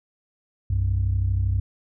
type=tone pair together; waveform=sine; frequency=62.89 / 95.5 Hz; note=B1 / G2; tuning=+32 / -45 cents; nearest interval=perfect fifth; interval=723 cents; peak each=-23 / -20 dBFS; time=0.7-1.6 s; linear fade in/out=5 ms; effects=tanh soft clip ceiling -14 dBFS